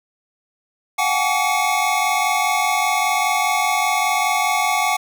square tone cluster, 722 / 767 / 846 / 1142 / 2187 Hz, F#5 / G5 / G#5 / D6 / C#7, -43 / -38 / +32 / -49 / -24 cents, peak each -24 dBFS, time 0.98-4.97 s, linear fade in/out 10 ms, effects none

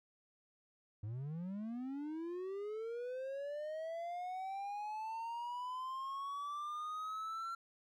triangle linear sweep, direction up, 99.8 to 1364 Hz, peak -38 dBFS, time 1.03-7.55 s, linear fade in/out 5 ms, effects none

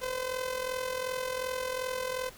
sawtooth tone with amplitude modulation, 511 Hz, C5, 41 cents flat, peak -25 dBFS, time 0.01-2.3 s, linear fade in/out 20 ms, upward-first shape sine, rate 42.7 Hz, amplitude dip 65%, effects pink hiss -51 dBFS RMS until 2.37 s

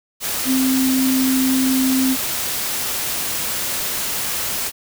sine tone in noise, 261.6 Hz, C4, in tune, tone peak -15 dBFS, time 0.45-2.17 s, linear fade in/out 50 ms, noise white, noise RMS -23 dBFS, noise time 0.2-4.72 s, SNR +5 dB, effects none

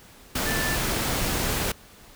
sine tone in noise, 1760 Hz, A6, in tune, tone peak -29 dBFS, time 0.46-0.76 s, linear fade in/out 5 ms, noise pink, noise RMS -26 dBFS, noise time 0.35-1.72 s, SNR -6 dB, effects pink hiss -50 dBFS RMS until 2.15 s

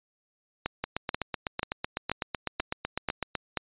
two click trains, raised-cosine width 0.3 ms, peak -12 / -13 dBFS, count 7 / 21, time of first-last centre 0.66-3.573 / 0.84-3.353 s, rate 2.06 / 7.96 Hz, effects resampled to 8000 Hz

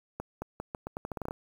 accelerating click train, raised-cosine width 1 ms, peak -21 dBFS, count 13, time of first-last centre 0.2-1.309 s, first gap 220 ms, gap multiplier 0.82, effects 8-bit

